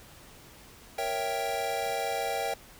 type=chord; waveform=square; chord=A# diminished seventh; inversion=none; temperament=equal; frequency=466.2 / 554.4 / 659.3 / 784 Hz; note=A#4 / C#5 / E5 / G5; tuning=0 / 0 / 0 / 0 cents; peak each=-37 / -37 / -36 / -33 dBFS; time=0.98-2.54 s; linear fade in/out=5 ms; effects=pink hiss -52 dBFS RMS until 2.79 s